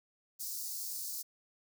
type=high-pass noise; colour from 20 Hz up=white; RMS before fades=-40 dBFS; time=0.39-1.23 s; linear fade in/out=20 ms; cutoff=4500 Hz; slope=48 dB/octave; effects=none